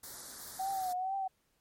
white band-stop noise, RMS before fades -46 dBFS, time 0.03-0.93 s, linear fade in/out 5 ms, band 1900 to 3800 Hz, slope 48 dB/octave
sine tone with vibrato, 753 Hz, F#5, 30 cents sharp, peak -32 dBFS, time 0.59-1.28 s, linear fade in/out 10 ms, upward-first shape triangle, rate 2.2 Hz, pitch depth 80 cents each way
effects pink hiss -75 dBFS RMS until 1.6 s + MP3 64 kbps

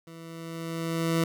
20% pulse tone with level ramp, 164.81 Hz, E3, in tune, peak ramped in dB -39 to -17 dBFS, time 0.07-1.24 s, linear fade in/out 2 ms, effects none

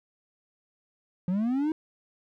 triangle linear sweep, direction up, 173 to 321.2 Hz, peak -22 dBFS, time 1.28-1.72 s, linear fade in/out 2 ms, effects none

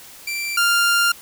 sawtooth tone pair in turn, 2349 / 1396.7 Hz, D7 / F6, 0 / 0 cents, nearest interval major sixth, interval 900 cents, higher first, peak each -20 / -11 dBFS, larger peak second, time 0.27-0.57 / 0.57-1.12 s, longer second, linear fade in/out 5 ms, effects white hiss -42 dBFS RMS until 1.21 s

